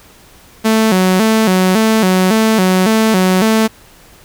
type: tone with vibrato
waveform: sawtooth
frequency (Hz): 202.4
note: G#3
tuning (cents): -44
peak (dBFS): -5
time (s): 0.64-3.68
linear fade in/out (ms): 20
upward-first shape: square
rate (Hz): 1.8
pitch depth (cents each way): 150
effects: pink hiss -43 dBFS RMS until 4.24 s